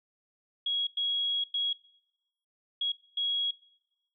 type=tone bursts at uneven times; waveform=sine; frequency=3315 Hz; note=G#7; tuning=4 cents flat; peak=-27 dBFS; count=5; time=0.66-0.87 / 0.97-1.44 / 1.54-1.73 / 2.81-2.92 / 3.17-3.51 s; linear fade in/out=5 ms; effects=noise-tail reverb RT60 0.9 s tail -22 dB re dry